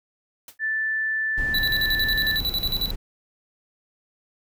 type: noise with exponential decay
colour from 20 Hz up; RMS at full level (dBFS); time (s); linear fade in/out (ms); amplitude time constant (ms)
white; -37; 0.48-0.58; 2; 21
type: tone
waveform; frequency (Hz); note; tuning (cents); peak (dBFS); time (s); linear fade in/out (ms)
sine; 1760; A6; 0; -22; 0.59-2.4; 50
type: noise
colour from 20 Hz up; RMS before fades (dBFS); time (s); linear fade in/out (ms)
brown; -31; 1.37-2.96; 10
type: tone with tremolo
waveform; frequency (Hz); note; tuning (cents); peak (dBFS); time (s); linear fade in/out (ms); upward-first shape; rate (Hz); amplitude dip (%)
square; 3954; B7; +1; -22; 1.54-2.91; 5; square; 11; 75
effects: none